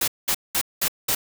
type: noise bursts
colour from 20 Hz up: white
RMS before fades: -22 dBFS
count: 5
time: 0.01-1.15 s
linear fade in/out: 5 ms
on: 68 ms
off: 200 ms
effects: none

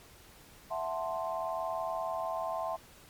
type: chord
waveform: sine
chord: F# half-diminished seventh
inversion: third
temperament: equal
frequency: 659.3 / 740 / 880 / 1046.5 Hz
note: E5 / F#5 / A5 / C6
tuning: 0 / 0 / 0 / 0 cents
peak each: -35 / -39 / -40 / -38 dBFS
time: 0.7-2.77 s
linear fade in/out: 20 ms
effects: pink hiss -56 dBFS RMS until 3.09 s + MP3 96 kbps

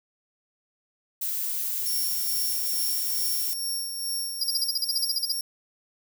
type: noise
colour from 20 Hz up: violet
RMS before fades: -29 dBFS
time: 1.21-3.54 s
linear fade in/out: 10 ms
type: tone with tremolo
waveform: 15% pulse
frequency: 5510 Hz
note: F8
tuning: 24 cents flat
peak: -21 dBFS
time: 1.86-5.41 s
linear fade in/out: 2 ms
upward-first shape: sine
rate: 2.3 Hz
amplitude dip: 45%
type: tone bursts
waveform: square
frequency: 4934 Hz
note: D#8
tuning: 15 cents flat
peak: -23 dBFS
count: 14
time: 4.41-5.323 s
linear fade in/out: 5 ms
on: 29 ms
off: 39 ms
effects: none

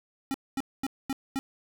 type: tone bursts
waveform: square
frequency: 270 Hz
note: C#4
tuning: 45 cents flat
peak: -28 dBFS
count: 5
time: 0.31-1.39 s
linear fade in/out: 0 ms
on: 32 ms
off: 230 ms
effects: none

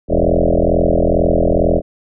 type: tone with frequency modulation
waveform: sine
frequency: 306.7 Hz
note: D#4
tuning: 25 cents flat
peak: -10 dBFS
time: 0.08-1.82 s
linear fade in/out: 50 ms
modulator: 42.2 Hz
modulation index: 7.9
effects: none

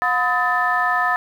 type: tone cluster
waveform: sine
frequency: 721 / 1011 / 1269 / 1767 Hz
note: F#5 / B5 / D#6 / A6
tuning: -45 / +40 / +34 / +7 cents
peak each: -22 / -23 / -21 / -20 dBFS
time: 0.02-1.16 s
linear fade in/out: 0 ms
effects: tanh soft clip ceiling -7 dBFS + 8-bit

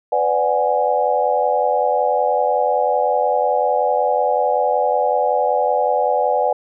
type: chord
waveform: sine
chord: G# half-diminished seventh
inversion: first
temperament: equal with one note detuned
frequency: 501.9 / 587.3 / 740 / 830.6 Hz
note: B4 / D5 / F#5 / G#5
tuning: +28 / 0 / 0 / 0 cents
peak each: -20 dBFS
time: 0.12-6.53 s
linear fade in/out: 5 ms
effects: none

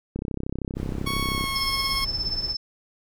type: click train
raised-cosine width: 3 ms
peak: -16 dBFS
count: 43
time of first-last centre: 0.16-1.44 s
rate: 32.8 Hz
type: noise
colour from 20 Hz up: brown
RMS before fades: -34 dBFS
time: 0.75-2.56 s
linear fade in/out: 50 ms
type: tone with pitch glide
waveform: 15% pulse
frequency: 1108.7 to 1089.7 Hz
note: C#6 to C#6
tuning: 0 to -30 cents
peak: -20 dBFS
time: 1.06-2.05 s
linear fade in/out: 10 ms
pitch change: -30 cents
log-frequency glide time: 1.2-1.46 s
type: tone with tremolo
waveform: sine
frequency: 5274 Hz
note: E8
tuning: in tune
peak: -22 dBFS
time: 1.55-2.57 s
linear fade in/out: 10 ms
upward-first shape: triangle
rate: 17 Hz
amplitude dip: 80%
effects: none

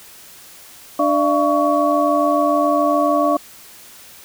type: tone cluster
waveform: sine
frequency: 295.5 / 594 / 681 / 1122 Hz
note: D4 / D5 / F5 / C#6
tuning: +11 / +20 / -44 / +21 cents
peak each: -19 dBFS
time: 0.99-3.37 s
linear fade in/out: 5 ms
effects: white hiss -42 dBFS RMS until 4.24 s

